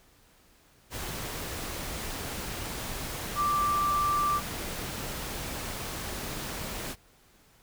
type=tone in noise; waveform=sine; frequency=1174.7 Hz; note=D6; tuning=in tune; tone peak=-24 dBFS; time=3.35-4.41 s; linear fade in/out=50 ms; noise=pink; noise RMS=-36 dBFS; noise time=0.9-6.96 s; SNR=+9 dB; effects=pink hiss -61 dBFS RMS until 7.62 s